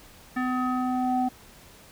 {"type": "tone with low-pass filter sweep", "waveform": "square", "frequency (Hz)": 253.2, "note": "B3", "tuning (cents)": 43, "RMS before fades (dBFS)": -26, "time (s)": [0.36, 1.29], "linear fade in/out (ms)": 10, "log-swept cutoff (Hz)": [1700, 690], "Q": 3.8, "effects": ["pink hiss -51 dBFS RMS until 1.91 s"]}